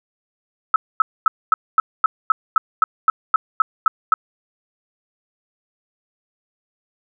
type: tone bursts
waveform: sine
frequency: 1298 Hz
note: E6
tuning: 27 cents flat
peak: -9 dBFS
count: 14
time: 0.74-4.14 s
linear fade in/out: 2 ms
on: 20 ms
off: 240 ms
effects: none